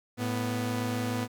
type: tone pair together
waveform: sawtooth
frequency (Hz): 110 / 246.9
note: A2 / B3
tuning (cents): 0 / 0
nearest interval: octave + major second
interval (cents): 1400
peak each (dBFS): -28 / -27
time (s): 0.17-1.28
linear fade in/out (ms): 50
effects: 10-bit